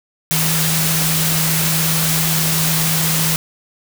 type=tone in noise; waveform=sine; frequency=160 Hz; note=D#3; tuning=49 cents sharp; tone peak=-19 dBFS; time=0.31-3.36 s; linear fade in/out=0 ms; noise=white; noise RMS=-18 dBFS; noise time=0.31-3.36 s; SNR=-4 dB; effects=none